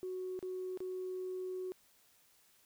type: tone with dropouts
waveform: sine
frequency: 370 Hz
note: F#4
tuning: in tune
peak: -37 dBFS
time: 0.03-1.72 s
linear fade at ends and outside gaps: 0 ms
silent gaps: 0.391-0.427 / 0.774-0.804 s
effects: tanh soft clip ceiling -33 dBFS + white hiss -68 dBFS RMS until 2.65 s